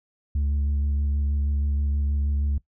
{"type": "tone with vibrato", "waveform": "sine", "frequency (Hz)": 71.6, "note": "D2", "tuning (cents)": -43, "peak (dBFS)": -18, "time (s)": [0.35, 2.58], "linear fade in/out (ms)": 5, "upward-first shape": "square", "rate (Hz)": 6.3, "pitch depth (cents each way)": 16, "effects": ["noise-tail reverb RT60 0.1 s tail -21 dB re dry", "tanh soft clip ceiling -20 dBFS"]}